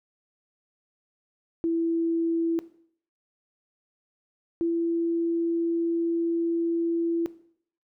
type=tone pair in turn; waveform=sine; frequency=331.9 / 335.6 Hz; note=E4 / E4; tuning=+12 / +31 cents; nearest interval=unison; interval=19 cents; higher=second; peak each=-22 dBFS; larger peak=neither; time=1.64-2.59 / 4.61-7.26 s; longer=second; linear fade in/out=0 ms; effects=noise-tail reverb RT60 0.6 s tail -17 dB re dry